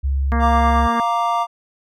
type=tone; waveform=sine; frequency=68.3 Hz; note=C#2; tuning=25 cents flat; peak=-16 dBFS; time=0.03-0.88 s; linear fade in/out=20 ms
type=harmonic tone; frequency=233.1 Hz; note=A#3; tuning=in tune; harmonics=1 / 2 / 3 / 4 / 5 / 6 / 7 / 8 / 9; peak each=-22 / -30 / -27 / -29 / -26 / -36 / -30 / -37 / -38 dBFS; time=0.32-1 s; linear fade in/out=0 ms
type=chord; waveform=triangle; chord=Bb major; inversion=second; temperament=equal; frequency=698.5 / 932.3 / 1174.7 Hz; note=F5 / Bb5 / D6; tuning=0 / 0 / 0 cents; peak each=-19 dBFS; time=0.39-1.47 s; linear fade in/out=50 ms
effects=none